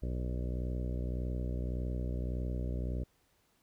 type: harmonic tone with a mistuned harmonic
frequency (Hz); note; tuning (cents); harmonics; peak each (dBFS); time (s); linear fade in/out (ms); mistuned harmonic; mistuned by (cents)
61.74; B1; 0; 1 / 2 / 3 / 4 / 5 / 6 / 7 / 8 / 9 / 10; -34 / -40 / -44 / -46 / -48 / -50 / -51 / -52 / -53 / -54; 0.02-3.04; 10; 10; -23
effects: pink hiss -72 dBFS RMS until 3.62 s